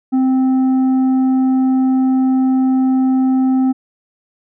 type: tone with tanh clipping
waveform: triangle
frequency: 260.8 Hz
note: C4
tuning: 5 cents flat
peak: -12 dBFS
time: 0.12-3.73 s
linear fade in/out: 20 ms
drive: 10 dB
effects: none